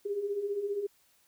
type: beating tone pair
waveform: sine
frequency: 392 / 407 Hz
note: G4 / G#4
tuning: 0 / -35 cents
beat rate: 15 Hz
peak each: -38 / -31 dBFS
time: 0.05-0.87 s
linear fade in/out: 10 ms
effects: white hiss -67 dBFS RMS until 1.27 s